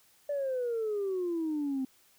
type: exponential sweep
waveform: sine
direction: down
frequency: 586 to 258.6 Hz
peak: -28 dBFS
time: 0.29-1.85 s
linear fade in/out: 5 ms
effects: tanh soft clip ceiling -26 dBFS + white hiss -64 dBFS RMS until 2.18 s